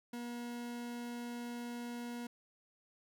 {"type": "tone", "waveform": "40% pulse", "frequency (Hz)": 239.5, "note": "A#3", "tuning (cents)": 47, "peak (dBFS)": -40, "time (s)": [0.13, 2.27], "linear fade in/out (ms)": 5, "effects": []}